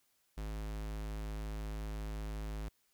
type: tone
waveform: square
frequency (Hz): 52.8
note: G#1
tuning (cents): +29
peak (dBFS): -39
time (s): 0.37-2.69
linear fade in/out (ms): 10
effects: white hiss -75 dBFS RMS until 2.93 s